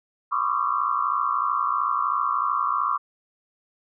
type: tone cluster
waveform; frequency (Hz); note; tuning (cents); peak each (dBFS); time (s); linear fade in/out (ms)
sine; 1013 / 1104 / 1167 / 1220 / 1353; B5 / C#6 / D6 / D#6 / E6; +44 / -7 / -11 / -34 / +45; -30 / -25 / -27 / -28 / -31; 0.31-2.98; 20
effects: none